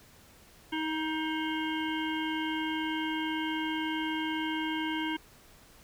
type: harmonic tone with a mistuned harmonic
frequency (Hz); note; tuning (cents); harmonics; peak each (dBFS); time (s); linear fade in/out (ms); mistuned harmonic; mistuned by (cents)
315.1; D#4; +22; 1 / 3 / 5 / 7 / 9 / 10; -32 / -37 / -39 / -40 / -42 / -42; 0.72-5.17; 10; 7; -30
effects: pink hiss -57 dBFS RMS until 5.83 s